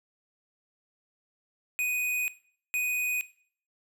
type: tone bursts at uneven times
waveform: square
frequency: 2489 Hz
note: D#7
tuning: in tune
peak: -27 dBFS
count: 2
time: 1.79-2.28 / 2.74-3.21 s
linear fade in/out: 0 ms
effects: noise-tail reverb RT60 0.5 s tail -17 dB re dry